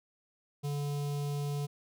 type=tone with notch filter; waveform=square; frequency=144.2 Hz; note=D3; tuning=31 cents flat; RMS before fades=-34 dBFS; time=0.63-1.67 s; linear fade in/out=20 ms; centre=1700 Hz; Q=0.77; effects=none